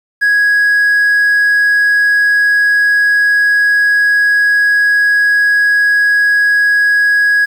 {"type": "tone", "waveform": "triangle", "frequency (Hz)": 1661.2, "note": "G#6", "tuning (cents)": 0, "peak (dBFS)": -5, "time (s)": [0.21, 7.46], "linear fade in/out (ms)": 20, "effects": ["tanh soft clip ceiling -2 dBFS", "7-bit"]}